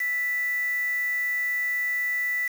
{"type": "tone with quantisation", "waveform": "sine", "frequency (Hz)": 1976, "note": "B6", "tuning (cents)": 0, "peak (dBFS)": -24, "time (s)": [0, 2.48], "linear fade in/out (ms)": 5, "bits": 6, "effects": []}